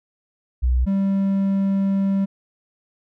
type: tone pair in turn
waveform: sine / triangle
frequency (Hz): 62.3 / 195.52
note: B1 / G3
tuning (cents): +16 / -4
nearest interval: octave + minor sixth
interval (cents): 1980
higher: second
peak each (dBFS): -15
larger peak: neither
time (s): 0.62-0.86 / 0.86-2.26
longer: second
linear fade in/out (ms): 20
effects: none